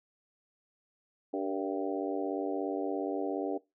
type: harmonic tone with a mistuned harmonic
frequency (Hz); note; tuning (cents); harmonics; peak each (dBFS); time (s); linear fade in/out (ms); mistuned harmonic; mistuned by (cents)
97.1; G2; -16; 3 / 4 / 5 / 6 / 7 / 8; -34 / -36 / -38 / -40 / -41 / -42; 1.33-3.58; 10; 5; -48
effects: noise-tail reverb RT60 0.2 s tail -19 dB re dry